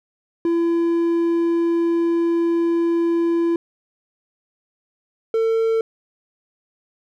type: tone pair in turn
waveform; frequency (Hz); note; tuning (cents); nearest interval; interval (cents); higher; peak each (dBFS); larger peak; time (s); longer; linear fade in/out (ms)
triangle; 337.3 / 450.2; E4 / A4; +40 / +40; perfect fourth; 500; second; -14 / -14; neither; 0.45-3.56 / 5.34-5.81; first; 2
effects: none